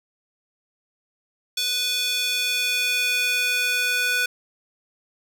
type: tone with high-pass filter sweep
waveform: square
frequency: 493.9 Hz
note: B4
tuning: in tune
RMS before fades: -23 dBFS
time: 1.57-4.26 s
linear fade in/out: 5 ms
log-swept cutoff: 3600 to 1800 Hz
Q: 2.5
effects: none

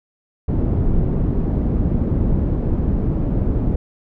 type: low-pass noise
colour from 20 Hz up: pink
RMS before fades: -18 dBFS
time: 0.48-3.76 s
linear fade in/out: 5 ms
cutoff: 290 Hz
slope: 12 dB/octave
effects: none

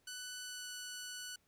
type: tone with pitch glide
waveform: 10% pulse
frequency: 1492 to 1482.6 Hz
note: F#6 to F#6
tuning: +14 to +3 cents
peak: -35 dBFS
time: 0.07-1.36 s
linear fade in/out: 5 ms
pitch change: -11 cents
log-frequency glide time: 0.43-0.69 s
effects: pink hiss -75 dBFS RMS until 1.47 s

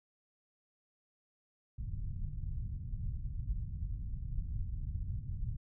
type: low-pass noise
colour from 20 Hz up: pink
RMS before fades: -38 dBFS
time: 1.78-5.57 s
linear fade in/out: 10 ms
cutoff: 130 Hz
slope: 24 dB/octave
effects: none

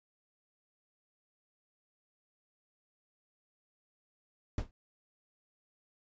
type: noise with exponential decay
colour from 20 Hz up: brown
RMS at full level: -27 dBFS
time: 4.58-4.71 s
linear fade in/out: 2 ms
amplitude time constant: 27 ms
effects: resampled to 16000 Hz

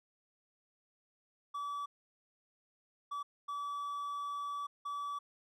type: tone bursts at uneven times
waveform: triangle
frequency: 1149 Hz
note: D6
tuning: 38 cents flat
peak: -35 dBFS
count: 4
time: 1.54-1.86 / 3.11-3.23 / 3.48-4.67 / 4.85-5.19 s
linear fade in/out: 10 ms
effects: none

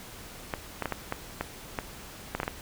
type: clicks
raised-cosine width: 0.5 ms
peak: -14 dBFS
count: 11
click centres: 0.538 / 0.823 / 0.857 / 0.923 / 1.124 / 1.41 / 1.788 / 2.35 / 2.401 / 2.432 / 2.479 s
effects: pink hiss -45 dBFS RMS until 2.61 s

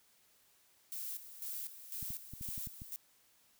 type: noise with tremolo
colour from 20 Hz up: violet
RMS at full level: -42 dBFS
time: 0.92-2.96 s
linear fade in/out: 0 ms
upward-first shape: square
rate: 2 Hz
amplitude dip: 70%
type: clicks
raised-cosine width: 5 ms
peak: -35 dBFS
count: 8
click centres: 2.028 / 2.105 / 2.336 / 2.411 / 2.488 / 2.579 / 2.672 / 2.819 s
effects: white hiss -69 dBFS RMS until 3.59 s

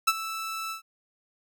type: tone with ADSR envelope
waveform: sawtooth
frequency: 1318.5 Hz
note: E6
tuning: in tune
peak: -13 dBFS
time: 0.07-0.82 s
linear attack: 11 ms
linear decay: 41 ms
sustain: -15 dB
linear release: 110 ms
effects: none

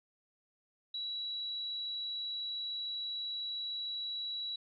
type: tone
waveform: sine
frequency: 3911 Hz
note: B7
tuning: 18 cents flat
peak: -36 dBFS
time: 0.94-4.56 s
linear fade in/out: 5 ms
effects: none

